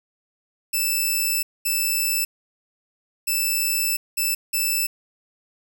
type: tone bursts at uneven times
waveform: 5% pulse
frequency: 2637 Hz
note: E7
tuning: in tune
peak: -11 dBFS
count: 5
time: 0.73-1.43 / 1.65-2.25 / 3.27-3.97 / 4.17-4.35 / 4.53-4.87 s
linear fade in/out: 10 ms
effects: none